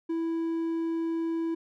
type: tone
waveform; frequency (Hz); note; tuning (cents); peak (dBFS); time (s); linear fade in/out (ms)
triangle; 329.6; E4; 0; -25; 0.09-1.55; 10
effects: none